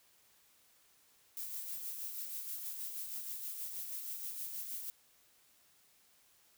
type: noise with tremolo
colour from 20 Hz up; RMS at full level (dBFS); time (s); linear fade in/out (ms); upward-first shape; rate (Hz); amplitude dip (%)
violet; -41; 1.37-4.9; 0; sine; 6.3; 40
effects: white hiss -68 dBFS RMS until 6.57 s